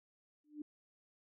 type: tone with exponential growth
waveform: sine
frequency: 298.8 Hz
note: D4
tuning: 30 cents sharp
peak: -38 dBFS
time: 0.44-0.62 s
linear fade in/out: 5 ms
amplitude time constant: 39 ms
effects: none